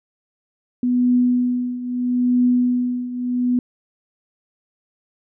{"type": "tone with tremolo", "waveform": "sine", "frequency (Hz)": 247.2, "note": "B3", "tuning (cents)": 2, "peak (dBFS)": -12, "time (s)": [0.83, 3.59], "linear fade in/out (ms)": 2, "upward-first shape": "triangle", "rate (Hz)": 0.77, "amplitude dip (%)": 80, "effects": []}